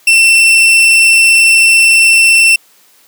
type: tone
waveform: 40% pulse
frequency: 2691 Hz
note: E7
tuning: 35 cents sharp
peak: -3 dBFS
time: 0.07-2.56 s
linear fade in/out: 5 ms
effects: white hiss -47 dBFS RMS until 3.07 s + high-pass 200 Hz 12 dB/octave